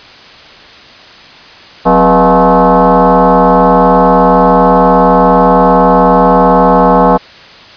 sine tone with frequency modulation, 183.6 Hz, F#3, 13 cents flat, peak -3 dBFS, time 1.85-7.18 s, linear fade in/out 20 ms, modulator 223 Hz, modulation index 4.2, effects white hiss -34 dBFS RMS until 7.76 s + resampled to 11025 Hz

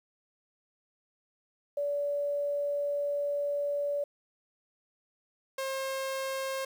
sine / sawtooth tone pair in turn, 575 / 534.3 Hz, D5 / C5, -37 / +36 cents, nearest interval minor second, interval 127 cents, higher first, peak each -28 dBFS, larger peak neither, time 1.77-4.04 / 5.58-6.65 s, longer first, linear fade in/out 5 ms, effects 10-bit

